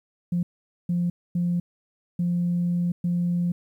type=tone bursts at uneven times; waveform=sine; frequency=174.61 Hz; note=F3; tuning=in tune; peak=-20 dBFS; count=5; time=0.32-0.43 / 0.89-1.1 / 1.35-1.6 / 2.19-2.92 / 3.04-3.52 s; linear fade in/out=5 ms; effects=tanh soft clip ceiling -17 dBFS + 10-bit